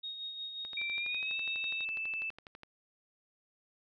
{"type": "tone with tremolo", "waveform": "sine", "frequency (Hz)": 3737, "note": "A#7", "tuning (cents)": 4, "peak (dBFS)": -37, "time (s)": [0.03, 1.85], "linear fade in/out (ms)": 10, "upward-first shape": "sine", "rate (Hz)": 5.6, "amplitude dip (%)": 45}
{"type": "click train", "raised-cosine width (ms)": 0.3, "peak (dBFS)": -32, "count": 25, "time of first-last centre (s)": [0.65, 2.633], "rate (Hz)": 12.1}
{"type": "tone with pitch glide", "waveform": "sine", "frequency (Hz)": [2349, 2637], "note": ["D7", "E7"], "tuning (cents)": [0, 0], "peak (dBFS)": -34, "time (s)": [0.77, 2.3], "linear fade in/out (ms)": 2, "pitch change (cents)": 200, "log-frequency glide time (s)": [0.95, 1.36]}
{"effects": []}